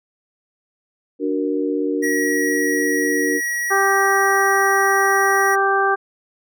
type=chord; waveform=sine; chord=D augmented; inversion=none; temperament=equal; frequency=293.7 / 370 / 466.2 Hz; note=D4 / F#4 / A#4; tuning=0 / 0 / 0 cents; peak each=-21 / -24 / -23 dBFS; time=1.19-3.41 s; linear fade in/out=50 ms
type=tone; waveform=square; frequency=1913 Hz; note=A#6; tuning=44 cents sharp; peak=-21 dBFS; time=2.02-5.56 s; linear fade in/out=20 ms
type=harmonic tone; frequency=392 Hz; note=G4; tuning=in tune; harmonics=1 / 2 / 3 / 4; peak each=-20 / -20 / -20 / -20 dBFS; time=3.7-5.96 s; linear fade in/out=20 ms
effects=none